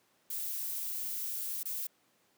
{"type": "noise with dropouts", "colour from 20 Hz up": "violet", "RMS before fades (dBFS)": -37, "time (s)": [0.3, 1.87], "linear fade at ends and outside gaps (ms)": 5, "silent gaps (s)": [1.632, 1.654], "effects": ["pink hiss -70 dBFS RMS until 2.37 s", "high-pass 200 Hz 12 dB/octave"]}